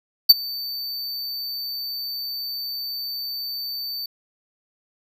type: tone with ADSR envelope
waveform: square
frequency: 4566 Hz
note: D8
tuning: 50 cents flat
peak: -4 dBFS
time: 0.29-4.06 s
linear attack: 12 ms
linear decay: 26 ms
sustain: -24 dB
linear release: 4 ms
effects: none